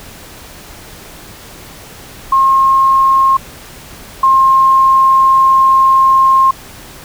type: tone pair in turn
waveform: sine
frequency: 1072 / 1064.6 Hz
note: C6 / C6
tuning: +42 / +30 cents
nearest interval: unison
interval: 12 cents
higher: first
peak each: -6 / -5 dBFS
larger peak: second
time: 2.32-3.37 / 4.23-6.51 s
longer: second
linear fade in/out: 5 ms
effects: pink hiss -34 dBFS RMS until 7.04 s